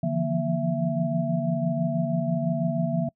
sine tone cluster, 146.2 / 167.5 / 173.6 / 235.4 / 665 Hz, D3 / E3 / F3 / A#3 / E5, -7 / +28 / -10 / +17 / +15 cents, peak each -29 dBFS, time 0.03-3.09 s, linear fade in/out 5 ms, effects noise-tail reverb RT60 0.1 s tail -26 dB re dry

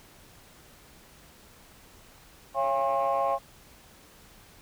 sine tone cluster, 551 / 684 / 809 / 1075 Hz, C#5 / F5 / G#5 / C6, -11 / -36 / -46 / +47 cents, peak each -28 dBFS, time 2.54-3.39 s, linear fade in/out 50 ms, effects tanh soft clip ceiling -18 dBFS + pink hiss -54 dBFS RMS until 4.61 s

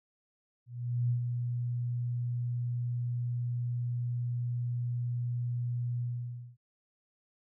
sine tone with ADSR envelope, 121.2 Hz, B2, 32 cents flat, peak -25 dBFS, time 0.66-6.57 s, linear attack 440 ms, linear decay 100 ms, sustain -5 dB, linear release 560 ms, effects none

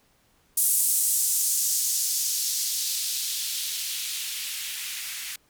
violet noise with band-pass filter sweep, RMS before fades -27 dBFS, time 0.57-5.36 s, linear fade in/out 5 ms, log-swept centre 9400 to 2000 Hz, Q 1.4, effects pink hiss -64 dBFS RMS until 5.49 s

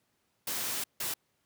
white noise bursts at uneven times, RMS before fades -34 dBFS, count 2, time 0.47-0.84 / 1-1.14 s, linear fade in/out 5 ms, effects pink hiss -75 dBFS RMS until 1.45 s + high-pass 100 Hz 12 dB/octave

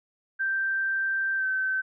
sine tone with pitch glide, 1568 to 1537.5 Hz, G6 to G6, 0 to -34 cents, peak -24 dBFS, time 0.39-1.82 s, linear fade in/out 20 ms, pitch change -34 cents, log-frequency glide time 1.37-1.45 s, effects none

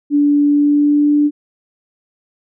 sine tone with pitch glide, 290 to 293.9 Hz, D4 to D4, -22 to +1 cents, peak -9 dBFS, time 0.1-1.31 s, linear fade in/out 50 ms, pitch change +23 cents, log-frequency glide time 0.46-1.14 s, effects none

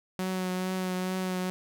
sawtooth tone with vibrato, 185 Hz, F#3, in tune, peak -25 dBFS, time 0.19-1.5 s, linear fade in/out 0 ms, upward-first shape triangle, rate 2.3 Hz, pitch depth 21 cents each way, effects none

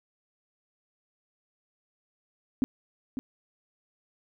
sine tone with echo, 259.3 Hz, C4, 15 cents flat, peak -20 dBFS, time 2.62-2.64 s, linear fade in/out 0 ms, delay 550 ms, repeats 1, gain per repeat -9 dB, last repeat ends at 3.19 s, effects none

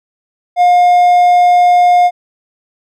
triangle tone, 712 Hz, F5, 33 cents sharp, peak -3 dBFS, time 0.56-2.11 s, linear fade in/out 50 ms, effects none

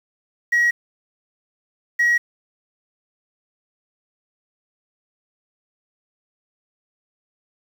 sine tone pair in turn, 1906 / 1906 Hz, A#6 / A#6, +38 / +38 cents, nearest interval unison, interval 0 cents, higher neither, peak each -12 dBFS, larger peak neither, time 0.52-0.71 / 1.99-2.18 s, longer neither, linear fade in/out 10 ms, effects tanh soft clip ceiling -12 dBFS + 7-bit

